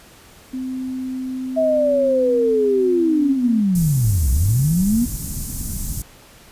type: tone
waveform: sine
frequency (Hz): 258.5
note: C4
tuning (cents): -21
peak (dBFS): -23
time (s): 0.53-3.61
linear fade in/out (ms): 10
type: linear two-way sweep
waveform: sine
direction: down then up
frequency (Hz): 651 to 59.1 to 248.5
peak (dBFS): -14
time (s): 1.56-5.06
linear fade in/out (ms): 20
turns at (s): 4.31
type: band-stop noise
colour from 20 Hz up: pink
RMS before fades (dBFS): -26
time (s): 3.75-6.02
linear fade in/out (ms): 2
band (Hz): 220 to 6600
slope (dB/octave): 24
effects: pink hiss -46 dBFS RMS until 6.51 s + resampled to 32000 Hz